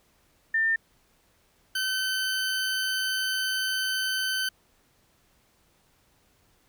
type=tone pair in turn; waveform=sine / 20% pulse; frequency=1801 / 1529.4 Hz; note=A6 / G6; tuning=+40 / -43 cents; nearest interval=minor third; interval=283 cents; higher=first; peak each=-21 dBFS; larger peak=neither; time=0.54-0.76 / 1.75-4.49 s; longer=second; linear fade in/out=5 ms; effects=pink hiss -65 dBFS RMS until 6.68 s